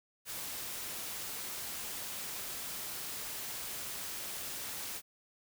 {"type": "noise", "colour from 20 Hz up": "white", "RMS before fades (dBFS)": -41, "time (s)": [0.25, 5.02], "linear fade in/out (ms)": 50, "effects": []}